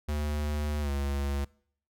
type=tone with pitch glide; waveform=square; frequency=74.4 to 70.22 Hz; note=D2 to C#2; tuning=+23 to +23 cents; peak=-29 dBFS; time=0.08-1.45 s; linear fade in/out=10 ms; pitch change=-100 cents; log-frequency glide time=0.81-0.9 s; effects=noise-tail reverb RT60 0.6 s tail -24 dB re dry